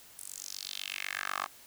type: tone with high-pass filter sweep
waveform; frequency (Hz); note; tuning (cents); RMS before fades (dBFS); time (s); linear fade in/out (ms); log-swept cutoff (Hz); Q
10% pulse; 48.06; G1; -34; -39; 0.17-1.47; 20; 9900 to 1000; 3
effects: white hiss -55 dBFS RMS until 1.66 s